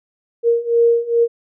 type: beating tone pair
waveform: sine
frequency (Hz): 466.2 / 468.6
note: A#4 / A#4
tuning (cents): 0 / +9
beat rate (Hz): 2.4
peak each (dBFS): -16 / -14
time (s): 0.43-1.28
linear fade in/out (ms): 50
effects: none